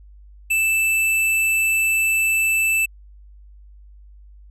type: tone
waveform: square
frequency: 2643 Hz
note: E7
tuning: 4 cents sharp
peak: -17 dBFS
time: 0.5-2.86 s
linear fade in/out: 10 ms
effects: added 50 Hz sine -42 dBFS peak until 4.5 s + resampled to 32000 Hz